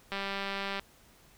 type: click train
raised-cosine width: 0.3 ms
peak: -19 dBFS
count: 134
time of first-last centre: 0.12-0.795 s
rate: 197 Hz
effects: pink hiss -60 dBFS RMS until 1.37 s